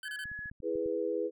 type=tone bursts; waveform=25% pulse; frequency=1535 Hz; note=G6; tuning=37 cents flat; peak=-37 dBFS; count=3; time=0.03-0.241 s; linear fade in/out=2 ms; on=53 ms; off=26 ms
type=tone; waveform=sine; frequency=1690 Hz; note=G#6; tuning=30 cents sharp; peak=-38 dBFS; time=0.05-0.5 s; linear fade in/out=5 ms
type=clicks; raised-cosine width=5 ms; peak=-38 dBFS; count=8; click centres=0.256 / 0.316 / 0.391 / 0.458 / 0.515 / 0.603 / 0.756 / 0.86 s
type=chord; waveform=sine; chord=E major; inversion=none; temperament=equal; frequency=329.6 / 415.3 / 493.9 Hz; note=E4 / G#4 / B4; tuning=0 / 0 / 0 cents; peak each=-36 / -34 / -33 dBFS; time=0.62-1.31 s; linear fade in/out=50 ms
effects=none